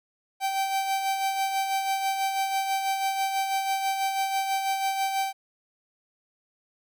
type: tone with tremolo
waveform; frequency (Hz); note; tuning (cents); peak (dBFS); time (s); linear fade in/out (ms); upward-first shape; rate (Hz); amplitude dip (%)
45% pulse; 777; G5; -16; -23; 0.4-5.33; 50; sine; 6.1; 45
effects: none